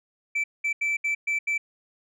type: tone bursts at uneven times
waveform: sine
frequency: 2324 Hz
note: D7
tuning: 19 cents flat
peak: -20 dBFS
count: 6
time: 0.35-0.44 / 0.64-0.73 / 0.81-0.97 / 1.04-1.15 / 1.27-1.39 / 1.47-1.58 s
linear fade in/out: 10 ms
effects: tanh soft clip ceiling -22 dBFS